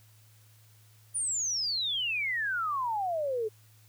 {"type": "exponential sweep", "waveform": "sine", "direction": "down", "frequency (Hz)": [9670, 418.5], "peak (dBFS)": -28, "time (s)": [1.14, 3.49], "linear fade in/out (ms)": 20, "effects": ["added 108 Hz sine -57 dBFS peak until 3.88 s", "white hiss -63 dBFS RMS until 3.88 s"]}